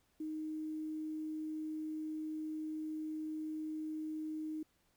sine tone with quantisation, 311.1 Hz, D#4, in tune, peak -38 dBFS, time 0.2-4.63 s, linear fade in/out 5 ms, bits 11, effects pink hiss -75 dBFS RMS until 4.96 s

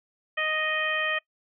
harmonic tone, 622.3 Hz, D#5, in tune, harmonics 1 / 2 / 3 / 4 / 5, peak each -33 / -33 / -28 / -31 / -34 dBFS, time 0.37-1.19 s, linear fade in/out 10 ms, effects noise-tail reverb RT60 0.1 s tail -22 dB re dry

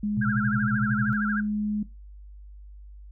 sine tone with pitch glide, 208.6 to 209.9 Hz, G#3 to G#3, +8 to +19 cents, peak -24 dBFS, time 0.03-1.83 s, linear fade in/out 5 ms, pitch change +11 cents, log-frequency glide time 0.24-0.94 s
sine tone with tremolo, 124.1 Hz, B2, 9 cents sharp, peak -23 dBFS, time 0.17-1.13 s, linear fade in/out 0 ms, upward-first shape sine, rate 11 Hz, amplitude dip 100%
sine tone with vibrato, 1477 Hz, F#6, 3 cents flat, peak -27 dBFS, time 0.21-1.41 s, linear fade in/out 10 ms, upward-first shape sine, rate 13 Hz, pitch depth 180 cents each way
effects noise-tail reverb RT60 0.2 s tail -17 dB re dry + added 50 Hz sine -42 dBFS peak until 3.11 s

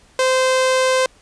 sawtooth tone, 518 Hz, C5, 17 cents flat, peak -10 dBFS, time 0.19-1.06 s, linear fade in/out 2 ms, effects pink hiss -52 dBFS RMS until 1.21 s + resampled to 22050 Hz

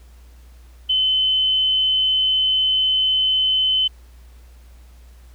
sine tone, 3048 Hz, G7, 49 cents flat, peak -15 dBFS, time 0.89-3.88 s, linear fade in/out 10 ms, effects added 60 Hz sine -42 dBFS peak until 5.34 s + pink hiss -56 dBFS RMS until 5.34 s

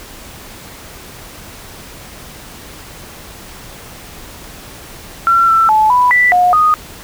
sine tone with pitch steps, 1359 / 1335 / 865 / 990 / 1974 / 719 / 1240 Hz, F6 / E6 / A5 / B5 / B6 / F#5 / D#6, -48 / +22 / -30 / +4 / -1 / -50 / -6 cents, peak -7 dBFS, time 5.27-6.74 s, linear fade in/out 0 ms, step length 210 ms, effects pink hiss -34 dBFS RMS until 7.03 s

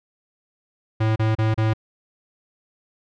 square tone bursts, 110 Hz, A2, in tune, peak -18 dBFS, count 4, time 1-1.736 s, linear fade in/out 10 ms, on 160 ms, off 32 ms, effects low-pass 3000 Hz 12 dB/octave

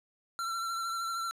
square tone with vibrato, 1355 Hz, E6, 47 cents sharp, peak -33 dBFS, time 0.39-1.31 s, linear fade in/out 0 ms, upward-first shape sine, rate 13 Hz, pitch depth 27 cents each way, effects low-pass 12000 Hz 12 dB/octave

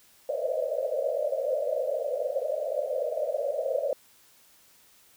white band-pass noise, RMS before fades -29 dBFS, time 0.29-3.93 s, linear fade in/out 2 ms, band 500 to 630 Hz, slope 96 dB/octave, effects white hiss -59 dBFS RMS until 5.16 s

